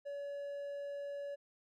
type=tone; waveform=triangle; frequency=568 Hz; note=C#5; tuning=42 cents sharp; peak=-38 dBFS; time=0.05-1.36 s; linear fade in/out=20 ms; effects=none

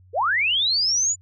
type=linear sweep; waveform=sine; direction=up; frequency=403.2 to 7080 Hz; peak=-18 dBFS; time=0.13-1.16 s; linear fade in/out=50 ms; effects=added 92 Hz sine -49 dBFS peak until 1.21 s

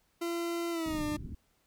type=tone with pitch glide; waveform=40% pulse; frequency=340.4 to 299.8 Hz; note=F4 to D4; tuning=-44 to +36 cents; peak=-31 dBFS; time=0.21-1.17 s; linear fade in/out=10 ms; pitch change=-220 cents; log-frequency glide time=0.71-1.03 s
type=low-pass noise; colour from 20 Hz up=pink; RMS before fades=-41 dBFS; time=0.86-1.35 s; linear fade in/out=2 ms; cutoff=320 Hz; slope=48 dB/octave
effects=pink hiss -72 dBFS RMS until 1.66 s

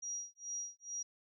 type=tone with tremolo; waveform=sine; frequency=5740 Hz; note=F8; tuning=47 cents sharp; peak=-37 dBFS; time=0.02-1.03 s; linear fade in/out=10 ms; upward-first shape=sine; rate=2.3 Hz; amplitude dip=100%; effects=none

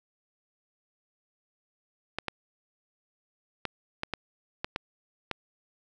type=clicks; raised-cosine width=0.3 ms; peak=-14 dBFS; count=8; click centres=2.186 / 2.283 / 3.653 / 4.034 / 4.137 / 4.645 / 4.761 / 5.313 s; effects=none

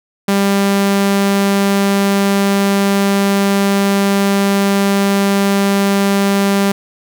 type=tone; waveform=sawtooth; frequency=198.4 Hz; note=G3; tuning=21 cents sharp; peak=-7 dBFS; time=0.28-6.72 s; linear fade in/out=5 ms; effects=none

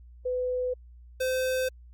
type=tone pair in turn; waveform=sine / square; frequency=502 / 515.5 Hz; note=B4 / C5; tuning=+28 / -26 cents; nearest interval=unison; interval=46 cents; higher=second; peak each=-26 dBFS; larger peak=neither; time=0.25-0.74 / 1.2-1.69 s; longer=neither; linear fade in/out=10 ms; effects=added 60 Hz sine -47 dBFS peak until 1.93 s + Opus 48 kbps

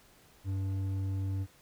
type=tone with hard clipping; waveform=sine; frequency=96.5 Hz; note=G2; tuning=27 cents flat; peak=-32 dBFS; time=0.44-1.47 s; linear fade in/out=50 ms; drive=6 dB; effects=pink hiss -61 dBFS RMS until 1.61 s

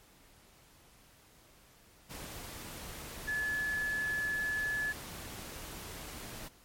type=tone in noise; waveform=sine; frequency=1717 Hz; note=A6; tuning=43 cents flat; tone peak=-31 dBFS; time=3.27-4.93 s; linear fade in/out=20 ms; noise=pink; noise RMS=-45 dBFS; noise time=2.09-6.49 s; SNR=+11 dB; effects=pink hiss -61 dBFS RMS until 6.64 s + MP3 64 kbps

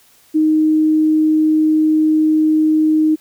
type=tone; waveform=sine; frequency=311.1 Hz; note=D#4; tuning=in tune; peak=-10 dBFS; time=0.34-3.16 s; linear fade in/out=20 ms; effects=white hiss -51 dBFS RMS until 3.2 s

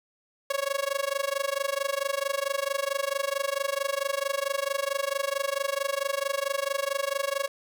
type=tone with amplitude modulation; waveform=sawtooth; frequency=554.4 Hz; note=C#5; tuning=in tune; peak=-19 dBFS; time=0.5-7.48 s; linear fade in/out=5 ms; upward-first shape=sine; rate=24.5 Hz; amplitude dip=95%; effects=none

